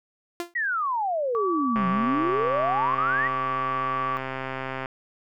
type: tone with exponential decay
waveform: sawtooth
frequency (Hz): 345.7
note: F4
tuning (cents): -18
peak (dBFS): -21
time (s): 0.4-0.54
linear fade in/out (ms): 0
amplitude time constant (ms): 29
type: exponential two-way sweep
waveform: sine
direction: down then up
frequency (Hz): 1975.5 to 178 to 1975.5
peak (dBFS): -23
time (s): 0.55-3.28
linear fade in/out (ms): 10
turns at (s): 1.88
type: tone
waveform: sine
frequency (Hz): 1148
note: D6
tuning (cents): -40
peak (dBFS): -25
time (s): 1.35-4.17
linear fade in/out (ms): 0
type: click train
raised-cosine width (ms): 0.5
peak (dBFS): -16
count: 410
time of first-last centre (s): 1.76-4.858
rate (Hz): 132
effects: none